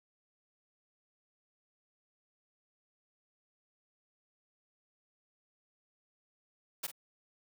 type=noise with echo; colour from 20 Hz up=white; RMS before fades=-36 dBFS; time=6.83-6.87 s; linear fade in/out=10 ms; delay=46 ms; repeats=1; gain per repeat=-11 dB; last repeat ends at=6.916 s; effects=high-pass 150 Hz 12 dB/octave